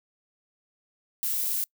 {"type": "noise", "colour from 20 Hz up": "violet", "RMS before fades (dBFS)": -28, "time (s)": [1.23, 1.64], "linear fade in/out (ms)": 0, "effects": ["noise-tail reverb RT60 0.1 s tail -26 dB re dry"]}